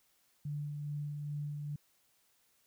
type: tone with tremolo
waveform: sine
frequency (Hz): 146.83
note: D3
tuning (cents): 0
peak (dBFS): -35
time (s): 0.45-1.76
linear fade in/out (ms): 5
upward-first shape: sine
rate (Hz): 2.4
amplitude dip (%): 30
effects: white hiss -72 dBFS RMS until 2.66 s